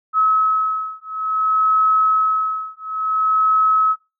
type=beating tone pair; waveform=sine; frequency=1286 / 1286.57 Hz; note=E6 / E6; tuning=-43 / -42 cents; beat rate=0.57 Hz; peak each=-18 dBFS; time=0.13-3.96 s; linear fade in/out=50 ms; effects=noise-tail reverb RT60 0.3 s tail -24 dB re dry